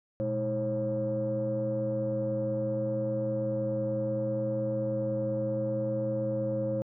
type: tone cluster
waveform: sine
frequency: 120.9 / 211.6 / 321.6 / 538 Hz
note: B2 / G#3 / E4 / C5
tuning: -36 / +33 / -43 / +48 cents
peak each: -33 / -35 / -36 / -29 dBFS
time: 0.2-6.82 s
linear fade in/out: 0 ms
effects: tanh soft clip ceiling -21 dBFS